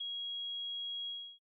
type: tone with ADSR envelope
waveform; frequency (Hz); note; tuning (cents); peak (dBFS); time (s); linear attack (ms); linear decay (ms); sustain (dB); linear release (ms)
sine; 3300; G#7; -12; -35; 0-1.39; 10; 7; -2; 310
effects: noise-tail reverb RT60 0.1 s tail -25 dB re dry